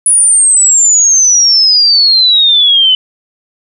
sine exponential sweep, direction down, 9956 to 3001 Hz, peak -4 dBFS, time 0.06-2.95 s, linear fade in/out 2 ms, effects none

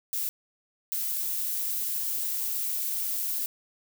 violet noise bursts at uneven times, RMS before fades -30 dBFS, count 2, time 0.13-0.29 / 0.92-3.46 s, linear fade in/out 0 ms, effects none

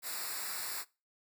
white noise with comb filter, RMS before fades -39 dBFS, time 0.02-0.85 s, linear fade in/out 50 ms, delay 0.32 ms, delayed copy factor -0.85, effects noise-tail reverb RT60 0.3 s tail -22 dB re dry

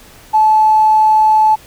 triangle tone with tanh clipping, 866 Hz, A5, 28 cents flat, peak -6 dBFS, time 0.33-1.56 s, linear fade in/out 20 ms, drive 2 dB, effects pink hiss -41 dBFS RMS until 1.66 s

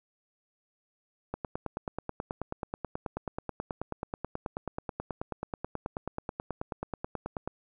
click train, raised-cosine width 1 ms, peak -19 dBFS, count 58, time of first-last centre 1.34-7.476 s, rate 9.29 Hz, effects none

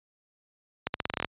accelerating click train, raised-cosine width 0.3 ms, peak -11 dBFS, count 10, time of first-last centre 0.87-1.247 s, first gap 71 ms, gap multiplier 0.86, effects high-pass 60 Hz 12 dB/octave + resampled to 8000 Hz

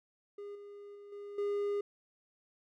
triangle tone with level steps, 407.4 Hz, G#4, 33 cents flat, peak -40 / -45 / -47 / -41 / -29 dBFS, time 0.38-1.81 s, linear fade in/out 5 ms, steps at 0.55 / 0.95 / 1.12 / 1.38 s, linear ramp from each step 5 ms, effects none

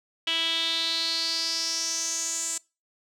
sawtooth tone with band-pass filter sweep, 328.9 Hz, E4, 4 cents flat, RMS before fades -28 dBFS, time 0.27-2.58 s, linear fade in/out 5 ms, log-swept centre 3100 to 7600 Hz, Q 6.3, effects noise-tail reverb RT60 0.3 s tail -25 dB re dry

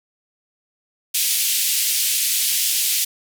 white band-pass noise, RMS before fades -20 dBFS, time 1.14-3.05 s, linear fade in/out 10 ms, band 2500 to 15000 Hz, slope 24 dB/octave, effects none

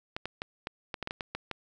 clicks, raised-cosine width 0.3 ms, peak -18 dBFS, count 11, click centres 0.165 / 0.256 / 0.419 / 0.671 / 0.942 / 1.027 / 1.074 / 1.109 / 1.208 / 1.35 / 1.513 s, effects none

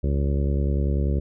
harmonic tone, 70.2 Hz, C#2, 22 cents sharp, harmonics 1 / 2 / 3 / 4 / 5 / 6 / 7 / 8, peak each -21 / -27 / -31 / -36 / -34 / -36 / -39 / -39 dBFS, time 0.03-1.2 s, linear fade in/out 10 ms, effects none

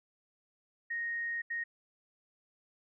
sine tone bursts at uneven times, 1864.7 Hz, A#6, in tune, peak -33 dBFS, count 2, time 0.9-1.42 / 1.5-1.64 s, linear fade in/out 10 ms, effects none

